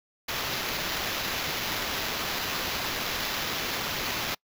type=noise with sample-and-hold; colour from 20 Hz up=blue; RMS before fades=-31 dBFS; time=0.28-4.35 s; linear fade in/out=10 ms; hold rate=8820 Hz; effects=noise-tail reverb RT60 0.1 s tail -26 dB re dry